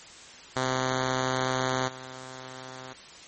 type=tone with level steps; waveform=5% pulse; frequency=129.6 Hz; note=C3; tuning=16 cents flat; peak=-14 / -29 dBFS; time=0.56-2.93 s; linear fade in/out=2 ms; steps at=1.87 s; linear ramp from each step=20 ms; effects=white hiss -47 dBFS RMS until 3.27 s + MP3 32 kbps